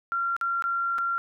sine tone with dropouts, 1376 Hz, F6, 26 cents flat, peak -24 dBFS, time 0.12-1.18 s, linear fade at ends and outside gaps 0 ms, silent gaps 0.365-0.412 / 0.623-0.64 / 0.982-0.986 s, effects none

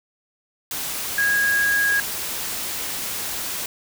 sine tone in noise, 1644 Hz, G#6, 18 cents flat, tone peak -17 dBFS, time 1.18-2 s, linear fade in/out 2 ms, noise white, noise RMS -28 dBFS, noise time 0.71-3.66 s, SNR +8 dB, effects none

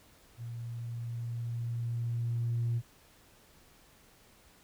sine tone with level ramp, 117.7 Hz, A#2, 17 cents sharp, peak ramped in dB -38 to -26 dBFS, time 0.37-2.82 s, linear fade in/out 50 ms, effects tanh soft clip ceiling -25 dBFS + pink hiss -61 dBFS RMS until 4.63 s

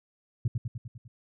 sine tone with echo, 117.4 Hz, A#2, 13 cents sharp, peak -21 dBFS, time 0.45-0.48 s, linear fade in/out 5 ms, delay 100 ms, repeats 6, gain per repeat -4 dB, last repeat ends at 1.08 s, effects tanh soft clip ceiling -19 dBFS

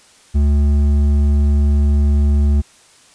sine tone with hard clipping, 72.1 Hz, D2, 31 cents flat, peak -12 dBFS, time 0.34-2.62 s, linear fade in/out 20 ms, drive 7 dB, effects white hiss -48 dBFS RMS until 3.14 s + resampled to 22050 Hz

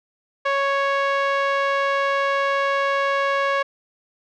5% pulse tone with low-pass filter, 554.4 Hz, C#5, in tune, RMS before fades -21 dBFS, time 0.45-3.63 s, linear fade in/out 10 ms, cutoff 1400 Hz, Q 0.93, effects none

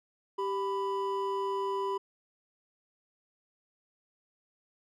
triangle tone pair together, 392 / 993.5 Hz, G4 / B5, 0 / +10 cents, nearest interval octave + major third, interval 1610 cents, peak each -30 / -31 dBFS, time 0.38-1.98 s, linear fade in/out 10 ms, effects none

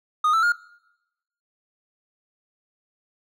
triangle tone with pitch steps, 1236 / 1324.7 / 1419.8 Hz, D#6 / E6 / F6, -12 / +8 / +28 cents, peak -15 dBFS, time 0.24-0.522 s, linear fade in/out 5 ms, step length 94 ms, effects noise-tail reverb RT60 0.9 s tail -23 dB re dry

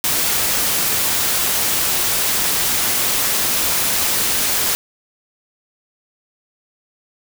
white noise, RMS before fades -18 dBFS, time 0.04-4.75 s, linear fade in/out 0 ms, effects none

